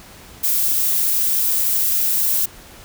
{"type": "noise", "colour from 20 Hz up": "violet", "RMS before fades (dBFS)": -18, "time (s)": [0.43, 2.46], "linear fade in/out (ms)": 10, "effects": ["pink hiss -42 dBFS RMS until 2.84 s"]}